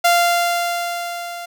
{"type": "tone with level ramp", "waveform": "sawtooth", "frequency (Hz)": 694, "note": "F5", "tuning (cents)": -11, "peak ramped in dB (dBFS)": [-7, -25], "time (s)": [0.04, 1.46], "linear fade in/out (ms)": 10, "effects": []}